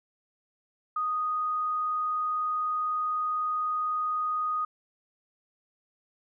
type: tone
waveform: sine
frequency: 1242 Hz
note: D#6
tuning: 3 cents flat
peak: -26 dBFS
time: 0.96-4.65 s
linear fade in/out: 5 ms
effects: none